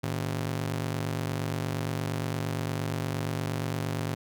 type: ring-modulated tone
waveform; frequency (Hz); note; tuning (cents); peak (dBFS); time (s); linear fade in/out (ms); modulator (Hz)
sawtooth; 130.81; C3; 0; -22; 0.03-4.15; 10; 24.3
effects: none